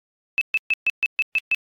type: tone bursts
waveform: sine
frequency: 2617 Hz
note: E7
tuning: 13 cents flat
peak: -16 dBFS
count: 8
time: 0.38-1.546 s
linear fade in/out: 0 ms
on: 32 ms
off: 130 ms
effects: AAC 48 kbps